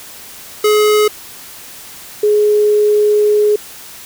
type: tone pair in turn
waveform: square / sine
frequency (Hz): 423 / 419.4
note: G#4 / G#4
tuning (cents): +32 / +17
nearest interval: unison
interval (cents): 15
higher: first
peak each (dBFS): -9 / -8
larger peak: second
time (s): 0.64-1.08 / 2.23-3.56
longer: second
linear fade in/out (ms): 5
effects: white hiss -34 dBFS RMS until 4.05 s